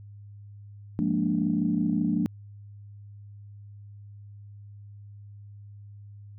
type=chord; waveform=sine; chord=Bb dominant seventh; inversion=second; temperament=equal; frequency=174.61 / 207.7 / 233.1 / 293.7 Hz; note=F3 / Ab3 / Bb3 / D4; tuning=0 / 0 / 0 / 0 cents; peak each=-28 dBFS; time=0.99-2.26 s; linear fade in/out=0 ms; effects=tanh soft clip ceiling -12 dBFS + added 102 Hz sine -43 dBFS peak until 6.38 s